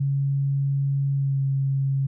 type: tone with pitch glide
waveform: sine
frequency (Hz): 138.7 to 136.4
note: C#3 to C#3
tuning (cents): +1 to -28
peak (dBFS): -20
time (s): 0-2.07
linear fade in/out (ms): 10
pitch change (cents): -29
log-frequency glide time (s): 1.14-1.41
effects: none